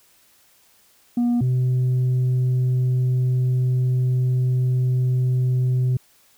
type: tone pair in turn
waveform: sine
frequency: 240.3 / 126.98 Hz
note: B3 / B2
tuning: -47 / +49 cents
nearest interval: major seventh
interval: 1104 cents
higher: first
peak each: -14 dBFS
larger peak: neither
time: 1.17-1.41 / 1.41-5.97 s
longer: second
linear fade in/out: 5 ms
effects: tanh soft clip ceiling -16 dBFS + white hiss -57 dBFS RMS until 6.37 s